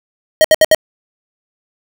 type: tone bursts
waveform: square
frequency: 628 Hz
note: D#5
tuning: 16 cents sharp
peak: -6 dBFS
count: 4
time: 0.41-0.747 s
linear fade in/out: 0 ms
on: 34 ms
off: 67 ms
effects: none

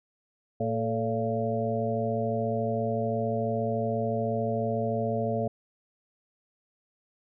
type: harmonic tone with a mistuned harmonic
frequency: 113.9 Hz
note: A#2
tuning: 40 cents flat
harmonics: 1 / 2 / 4 / 5 / 6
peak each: -32 / -32 / -32 / -32 / -32 dBFS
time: 0.6-5.48 s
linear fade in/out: 5 ms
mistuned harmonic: 4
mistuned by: -67 cents
effects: none

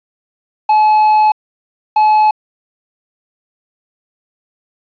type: tone bursts at uneven times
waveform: triangle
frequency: 856 Hz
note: A5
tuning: 48 cents flat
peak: -5 dBFS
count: 2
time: 0.69-1.32 / 1.96-2.31 s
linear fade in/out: 5 ms
effects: resampled to 11025 Hz + 7-bit

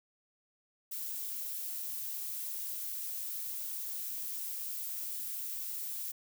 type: noise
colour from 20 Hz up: violet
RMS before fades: -39 dBFS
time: 0.91-6.12 s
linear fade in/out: 10 ms
effects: none

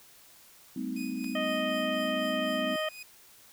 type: chord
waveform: sine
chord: A half-diminished seventh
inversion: third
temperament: equal with one note detuned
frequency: 196 / 220 / 255.5 / 311.1 Hz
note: G3 / A3 / C4 / Eb4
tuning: 0 / 0 / -41 / 0 cents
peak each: -39 / -39 / -34 / -39 dBFS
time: 0.76-2.76 s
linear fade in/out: 5 ms
type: tone with tremolo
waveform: sawtooth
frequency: 2489 Hz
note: D#7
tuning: in tune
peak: -37 dBFS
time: 0.96-3.03 s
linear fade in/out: 5 ms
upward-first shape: triangle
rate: 4 Hz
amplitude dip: 75%
type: clicks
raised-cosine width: 0.2 ms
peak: -32 dBFS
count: 2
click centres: 1.242 / 1.245 s
type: harmonic tone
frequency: 622.3 Hz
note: D#5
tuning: in tune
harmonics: 1 / 2 / 3 / 4 / 5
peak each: -31 / -37 / -37 / -38 / -37 dBFS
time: 1.35-2.89 s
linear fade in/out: 5 ms
effects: white hiss -56 dBFS RMS until 3.52 s

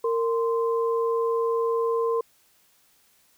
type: tone pair together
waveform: sine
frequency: 460 / 1039.8 Hz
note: A#4 / C6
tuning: -23 / -11 cents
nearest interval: octave + major second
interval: 1412 cents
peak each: -22 / -29 dBFS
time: 0.04-2.21 s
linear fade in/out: 5 ms
effects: white hiss -62 dBFS RMS until 3.37 s

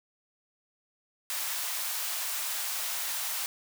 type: high-pass noise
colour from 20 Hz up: white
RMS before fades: -33 dBFS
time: 1.3-3.46 s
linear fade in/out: 0 ms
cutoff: 670 Hz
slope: 24 dB/octave
effects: none

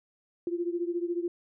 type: beating tone pair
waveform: sine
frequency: 342.3 / 356.3 Hz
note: F4 / F4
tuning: -35 / +35 cents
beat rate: 14 Hz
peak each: -30 / -33 dBFS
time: 0.47-1.28 s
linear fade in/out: 2 ms
effects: none

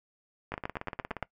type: two click trains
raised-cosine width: 0.5 ms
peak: -17 / -21 dBFS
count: 7 / 13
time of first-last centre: 0.54-1.227 / 0.52-1.226 s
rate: 8.73 / 17 Hz
effects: noise-tail reverb RT60 0.1 s tail -21 dB re dry

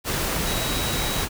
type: tone in noise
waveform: sine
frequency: 3859 Hz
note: B7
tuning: 41 cents flat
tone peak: -32 dBFS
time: 0.44-1.26 s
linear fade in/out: 50 ms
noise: pink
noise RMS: -25 dBFS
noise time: 0.04-1.29 s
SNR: -10 dB
effects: none

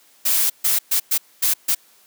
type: noise bursts at uneven times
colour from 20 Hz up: blue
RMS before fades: -18 dBFS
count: 6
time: 0.25-0.5 / 0.64-0.79 / 0.91-1 / 1.11-1.18 / 1.42-1.54 / 1.68-1.75 s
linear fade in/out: 10 ms
effects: white hiss -54 dBFS RMS until 2.06 s + high-pass 200 Hz 12 dB/octave

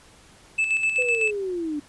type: tone with tremolo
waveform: triangle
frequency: 2625 Hz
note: E7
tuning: 8 cents flat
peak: -17 dBFS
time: 0.58-1.31 s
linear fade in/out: 10 ms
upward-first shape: square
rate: 7.9 Hz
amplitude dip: 50%
type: linear sweep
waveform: sine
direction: down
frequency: 509 to 286.2 Hz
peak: -25 dBFS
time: 0.98-1.8 s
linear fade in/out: 10 ms
effects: pink hiss -52 dBFS RMS until 1.88 s + resampled to 24000 Hz

